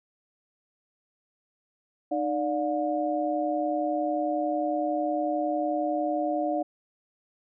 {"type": "tone cluster", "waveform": "sine", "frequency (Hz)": [305.6, 586, 717], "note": ["D#4", "D5", "F5"], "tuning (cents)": [-31, -4, 45], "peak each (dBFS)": -29, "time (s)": [2.11, 6.63], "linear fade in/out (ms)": 10, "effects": []}